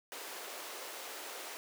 pink high-pass noise, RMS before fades -45 dBFS, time 0.12-1.57 s, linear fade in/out 0 ms, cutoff 390 Hz, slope 24 dB/octave, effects none

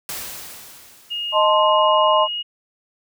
white noise with exponential decay, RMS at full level -28 dBFS, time 0.09-1.89 s, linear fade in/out 1 ms, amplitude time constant 390 ms
sine tone with pitch glide, 2853 to 2878 Hz, F7 to F#7, +36 to -49 cents, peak -23 dBFS, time 1.1-2.43 s, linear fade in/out 20 ms, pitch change +15 cents, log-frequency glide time 1.43-1.52 s
sine chord, A diminished, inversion second, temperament equal, 622.3 / 880 / 1046.5 Hz, Eb5 / A5 / C6, 0 / 0 / 0 cents, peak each -17 / -20 / -16 dBFS, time 1.32-2.28 s, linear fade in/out 50 ms
effects none

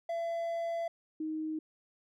triangle / sine tone pair in turn, 673 / 312.9 Hz, E5 / D#4, +36 / +10 cents, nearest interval octave + minor second, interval 1326 cents, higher first, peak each -30 / -33 dBFS, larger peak first, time 0.09-0.88 / 1.2-1.59 s, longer first, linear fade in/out 5 ms, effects none

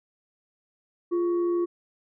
sine tone with frequency modulation, 347.5 Hz, F4, 9 cents flat, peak -22 dBFS, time 1.11-1.66 s, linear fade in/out 20 ms, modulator 767 Hz, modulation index 0.28, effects none

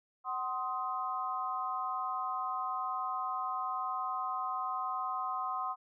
sine chord, C diminished, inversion second, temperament just, 753.5 / 1046.5 / 1255.8 Hz, Gb5 / C6 / Eb6, +31 / 0 / +16 cents, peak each -39 / -36 / -37 dBFS, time 0.24-5.76 s, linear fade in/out 50 ms, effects none

